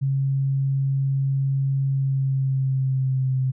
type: tone with pitch glide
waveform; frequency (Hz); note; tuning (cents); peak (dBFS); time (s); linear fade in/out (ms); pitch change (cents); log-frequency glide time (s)
sine; 136.2 to 130.65; C#3 to C3; -30 to -2; -19; 0.01-3.52; 20; -72; 1.88-3.39
effects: none